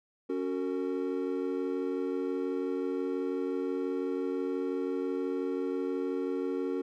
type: chord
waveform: triangle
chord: F# major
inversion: second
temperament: equal with one note detuned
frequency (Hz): 277.2 / 370 / 455.8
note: C#4 / F#4 / A#4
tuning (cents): 0 / 0 / -39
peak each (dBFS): -32 / -32 / -33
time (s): 0.29-6.82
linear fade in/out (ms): 10
effects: none